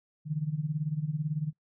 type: tone with tremolo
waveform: sine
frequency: 152.1 Hz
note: D#3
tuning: 39 cents flat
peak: -25 dBFS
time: 0.25-1.53 s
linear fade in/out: 50 ms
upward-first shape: sine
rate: 18 Hz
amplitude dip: 80%
effects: noise-tail reverb RT60 0.1 s tail -22 dB re dry